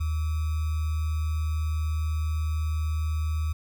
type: tone with sample-and-hold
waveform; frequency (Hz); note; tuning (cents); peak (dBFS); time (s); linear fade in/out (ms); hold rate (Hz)
sine; 78; D#2; +5; -24; 0-3.53; 10; 1225
effects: none